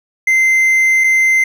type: tone pair in turn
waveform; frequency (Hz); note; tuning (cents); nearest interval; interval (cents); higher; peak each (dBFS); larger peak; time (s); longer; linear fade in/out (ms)
triangle; 2076 / 2076; C7 / C7; -14 / -14; unison; 0; neither; -7; neither; 0.27-1.04 / 1.04-1.44; first; 5
effects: none